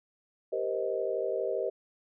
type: chord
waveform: sine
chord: C minor seventh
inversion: second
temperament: just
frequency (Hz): 392.4 / 470.9 / 523.3 / 627.9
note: G4 / Bb4 / C5 / Eb5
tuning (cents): +2 / +18 / 0 / +16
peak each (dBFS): -34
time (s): 0.52-1.7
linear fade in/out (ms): 10
effects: none